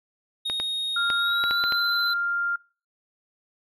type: tone with pitch glide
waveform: triangle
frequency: 3729 to 4043 Hz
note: A#7 to B7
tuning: 0 to +40 cents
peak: -24 dBFS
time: 0.45-2.14 s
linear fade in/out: 10 ms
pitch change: +140 cents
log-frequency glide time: 1.17-1.7 s
type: clicks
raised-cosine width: 0.3 ms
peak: -14 dBFS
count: 7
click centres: 0.499 / 0.6 / 1.102 / 1.439 / 1.51 / 1.639 / 1.723 s
type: tone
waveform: sine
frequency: 1396.9 Hz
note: F6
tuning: in tune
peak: -23 dBFS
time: 0.96-2.56 s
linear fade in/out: 5 ms
effects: noise-tail reverb RT60 0.4 s tail -25 dB re dry